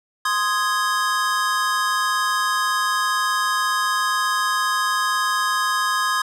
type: chord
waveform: square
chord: Ab major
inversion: first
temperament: equal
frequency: 1046.5 / 1244.5 / 1661.2 Hz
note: C6 / Eb6 / Ab6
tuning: 0 / 0 / 0 cents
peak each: -24 dBFS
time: 0.25-6.22 s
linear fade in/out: 5 ms
effects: low-pass 11000 Hz 12 dB/octave